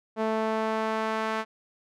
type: tone with band-pass filter sweep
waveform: sawtooth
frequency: 220 Hz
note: A3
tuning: in tune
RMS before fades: -28 dBFS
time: 0.16-1.45 s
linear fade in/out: 50 ms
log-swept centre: 650 to 1300 Hz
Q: 0.99
effects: none